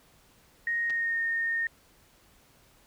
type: tone with pitch glide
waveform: sine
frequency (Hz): 1867 to 1837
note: A#6 to A#6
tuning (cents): +2 to -26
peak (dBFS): -26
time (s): 0.67-1.67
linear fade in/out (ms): 2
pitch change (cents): -28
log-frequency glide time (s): 0.85-1.19
type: clicks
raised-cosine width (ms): 0.2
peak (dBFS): -26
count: 2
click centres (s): 0.898 / 0.905
effects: pink hiss -61 dBFS RMS until 2.86 s